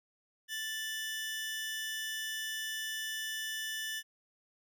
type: tone pair together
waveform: sawtooth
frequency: 1760 / 2960 Hz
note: A6 / F#7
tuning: 0 / 0 cents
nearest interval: major sixth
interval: 900 cents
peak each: -34 / -38 dBFS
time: 0.48-4.03 s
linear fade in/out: 50 ms
effects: none